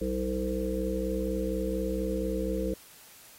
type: harmonic tone with a mistuned harmonic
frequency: 64.2 Hz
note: C2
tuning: 32 cents flat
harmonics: 1 / 3 / 5 / 7 / 8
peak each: -34 / -34 / -34 / -34 / -34 dBFS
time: 0.01-2.74 s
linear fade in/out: 5 ms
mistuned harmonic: 1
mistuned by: -150 cents
effects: white hiss -53 dBFS RMS until 3.38 s + AAC 48 kbps